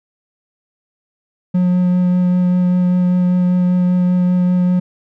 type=tone with vibrato; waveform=triangle; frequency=180 Hz; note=F#3; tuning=47 cents flat; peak=-9 dBFS; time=1.54-4.8 s; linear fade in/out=10 ms; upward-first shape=sine; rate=5.1 Hz; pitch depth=9 cents each way; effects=none